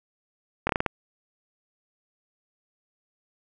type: slowing click train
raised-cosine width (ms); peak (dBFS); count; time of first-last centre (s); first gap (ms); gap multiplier
0.5; -8; 6; 0.67-0.862; 23; 1.26
effects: none